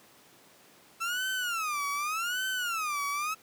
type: tone with vibrato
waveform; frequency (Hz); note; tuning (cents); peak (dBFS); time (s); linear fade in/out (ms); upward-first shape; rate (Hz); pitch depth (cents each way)
30% pulse; 1318.5; E6; 0; -27; 1-3.35; 20; sine; 0.85; 260
effects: pink hiss -57 dBFS RMS until 3.42 s + high-pass 200 Hz 12 dB/octave